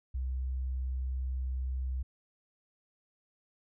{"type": "tone", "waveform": "sine", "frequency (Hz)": 64.4, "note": "C2", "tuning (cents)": -27, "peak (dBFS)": -31, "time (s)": [0.14, 2.03], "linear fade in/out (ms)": 10, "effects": []}